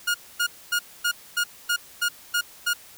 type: tone bursts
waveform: sawtooth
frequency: 1429 Hz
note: F6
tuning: 39 cents sharp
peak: -17 dBFS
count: 9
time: 0.07-2.736 s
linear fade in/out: 10 ms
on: 74 ms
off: 250 ms
effects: white hiss -48 dBFS RMS until 2.97 s